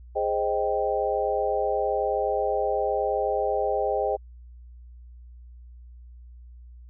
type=chord; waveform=sine; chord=Ab major seventh; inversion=none; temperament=equal; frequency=415.3 / 523.3 / 622.3 / 784 Hz; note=Ab4 / C5 / Eb5 / G5; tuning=0 / 0 / 0 / 0 cents; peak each=-28 dBFS; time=0.15-4.17 s; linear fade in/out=20 ms; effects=added 60 Hz sine -43 dBFS peak until 6.89 s